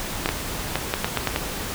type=clicks; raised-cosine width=0.3 ms; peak=-5 dBFS; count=8; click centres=0.259 / 0.29 / 0.756 / 0.939 / 1.045 / 1.173 / 1.273 / 1.361 s; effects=pink hiss -30 dBFS RMS until 1.74 s